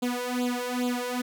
sawtooth tone with flanger, 246.9 Hz, B3, in tune, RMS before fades -29 dBFS, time 0.02-1.22 s, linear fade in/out 10 ms, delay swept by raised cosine 0.26 to 1.96 ms, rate 2.4 Hz, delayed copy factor +0.9, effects none

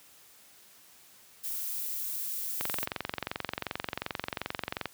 violet noise, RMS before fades -35 dBFS, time 1.43-2.86 s, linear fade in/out 20 ms
click train, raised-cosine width 0.3 ms, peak -15 dBFS, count 52, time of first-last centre 2.61-4.857 s, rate 22.7 Hz
effects white hiss -57 dBFS RMS until 4.93 s + high-pass 60 Hz 12 dB/octave

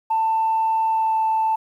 sine tone with pitch glide, 890 to 883.3 Hz, A5 to A5, +20 to +6 cents, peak -16 dBFS, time 0.1-1.56 s, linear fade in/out 10 ms, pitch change -14 cents, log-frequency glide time 0.88-1.19 s, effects tanh soft clip ceiling -13 dBFS + 9-bit

